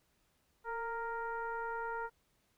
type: tone with frequency modulation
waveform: sine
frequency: 927 Hz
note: A#5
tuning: 10 cents flat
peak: -36 dBFS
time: 0.64-2.1 s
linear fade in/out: 50 ms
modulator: 471 Hz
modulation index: 1.2
effects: pink hiss -75 dBFS RMS until 2.57 s